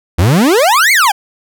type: exponential two-way sweep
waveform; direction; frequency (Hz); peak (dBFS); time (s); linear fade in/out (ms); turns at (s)
40% pulse; up then down; 76.5 to 2292 to 749; -6; 0.18-1.12; 10; 0.92
effects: none

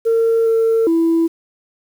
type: tone with pitch steps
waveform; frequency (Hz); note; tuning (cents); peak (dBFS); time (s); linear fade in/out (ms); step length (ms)
sine; 455.7 / 452 / 330.5; A#4 / A4 / E4; -39 / +47 / +5; -10; 0.05-1.28; 20; 410
effects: tanh soft clip ceiling -9 dBFS + 7-bit

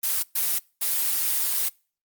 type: noise bursts at uneven times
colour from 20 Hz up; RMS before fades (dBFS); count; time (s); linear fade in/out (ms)
blue; -24; 3; 0.03-0.23 / 0.35-0.59 / 0.81-1.69; 10
effects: noise-tail reverb RT60 0.4 s tail -26 dB re dry + Opus 32 kbps

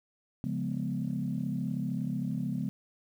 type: chord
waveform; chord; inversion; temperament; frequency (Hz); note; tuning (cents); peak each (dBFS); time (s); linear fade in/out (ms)
sine; C# dominant seventh; none; equal; 138.59 / 174.61 / 207.7 / 246.9; C#3 / E#3 / G#3 / B3; 0 / 0 / 0 / 0; -35 / -35 / -35 / -35; 0.44-2.69; 0
effects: tanh soft clip ceiling -21 dBFS + 10-bit

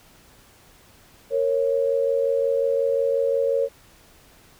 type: tone pair together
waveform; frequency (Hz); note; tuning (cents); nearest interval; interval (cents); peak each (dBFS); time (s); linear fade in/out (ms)
sine; 463.5 / 549.1; A#4 / C#5; -10 / -17; minor third; 293; -22 / -21; 1.3-3.69; 50
effects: pink hiss -53 dBFS RMS until 4.59 s

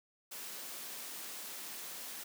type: high-pass noise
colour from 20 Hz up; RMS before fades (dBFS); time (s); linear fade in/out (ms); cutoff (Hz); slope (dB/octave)
white; -45; 0.31-2.24; 10; 180; 24
effects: none

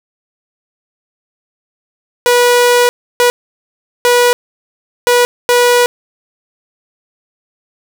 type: tone bursts at uneven times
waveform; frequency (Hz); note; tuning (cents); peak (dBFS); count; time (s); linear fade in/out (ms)
sawtooth; 486.8; B4; -25; -3; 5; 2.26-2.89 / 3.2-3.3 / 4.05-4.33 / 5.07-5.25 / 5.49-5.86; 0
effects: none

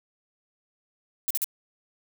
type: noise bursts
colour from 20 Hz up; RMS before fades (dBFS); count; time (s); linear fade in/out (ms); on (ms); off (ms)
violet; -26; 3; 1.28-1.443; 0; 25; 44
effects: none

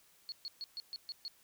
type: tone bursts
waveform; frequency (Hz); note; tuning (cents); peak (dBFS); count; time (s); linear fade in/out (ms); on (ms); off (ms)
sine; 4354; C#8; -32; -39; 7; 0.29-1.28; 0; 30; 130
effects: white hiss -66 dBFS RMS until 1.43 s

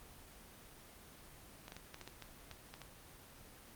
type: clicks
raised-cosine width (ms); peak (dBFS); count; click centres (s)
0.2; -30; 10; 1.681 / 1.721 / 1.766 / 1.944 / 2.013 / 2.076 / 2.223 / 2.513 / 2.74 / 2.817
effects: pink hiss -57 dBFS RMS until 3.75 s + Opus 24 kbps

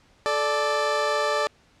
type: tone pair together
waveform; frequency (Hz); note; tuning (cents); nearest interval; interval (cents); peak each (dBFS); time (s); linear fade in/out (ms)
20% pulse; 434.7 / 587.7; A4 / D5; -21 / +1; perfect fourth; 522; -22 / -18; 0.26-1.47; 0
effects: pink hiss -59 dBFS RMS until 1.8 s + low-pass 6000 Hz 12 dB/octave

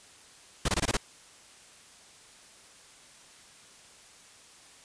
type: noise bursts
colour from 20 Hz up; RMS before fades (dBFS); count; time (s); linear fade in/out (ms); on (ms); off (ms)
pink; -26; 6; 0.65-0.97; 5; 35; 22
effects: white hiss -54 dBFS RMS until 4.84 s + resampled to 22050 Hz

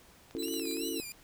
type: click train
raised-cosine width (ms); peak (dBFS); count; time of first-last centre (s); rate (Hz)
0.2; -34; 9; 0.31-0.77; 17.4
type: chord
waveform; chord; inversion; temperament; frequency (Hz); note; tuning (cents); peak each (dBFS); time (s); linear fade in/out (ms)
sine; F# minor seventh; second; just; 277.5 / 333 / 370 / 444; C#4 / E4 / F#4 / A4; +2 / +18 / 0 / +16; -39 / -37 / -43 / -40; 0.35-1; 0
type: tone with tremolo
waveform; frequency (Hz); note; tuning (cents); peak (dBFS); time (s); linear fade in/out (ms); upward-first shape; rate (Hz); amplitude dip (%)
sawtooth; 4000; B7; +21; -36; 0.38-1.02; 20; square; 6.9; 65
type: tone with vibrato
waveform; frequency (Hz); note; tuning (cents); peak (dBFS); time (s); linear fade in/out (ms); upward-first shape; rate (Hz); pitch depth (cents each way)
10% pulse; 2659; E7; +14; -32; 0.43-1.12; 0; sine; 2.7; 190
effects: pink hiss -59 dBFS RMS until 1.23 s

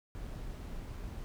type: noise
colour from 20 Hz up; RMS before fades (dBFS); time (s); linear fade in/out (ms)
brown; -42; 0.15-1.24; 0
effects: none

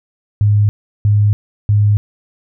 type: tone bursts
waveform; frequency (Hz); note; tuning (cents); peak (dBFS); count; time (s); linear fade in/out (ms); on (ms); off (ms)
sine; 103.83; G#2; 0; -8; 3; 0.41-1.97; 0; 280; 360
effects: none

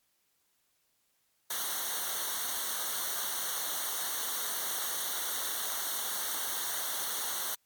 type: noise with comb filter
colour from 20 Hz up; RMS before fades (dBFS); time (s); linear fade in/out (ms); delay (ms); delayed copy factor
white; -34; 1.5-7.55; 5; 0.4; -1
effects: white hiss -74 dBFS RMS until 7.65 s + MP3 96 kbps

